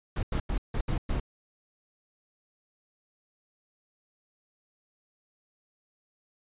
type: noise bursts at uneven times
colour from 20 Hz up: brown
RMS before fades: -28 dBFS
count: 6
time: 0.16-0.23 / 0.32-0.4 / 0.49-0.58 / 0.74-0.81 / 0.88-0.98 / 1.09-1.2 s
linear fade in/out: 5 ms
effects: resampled to 8000 Hz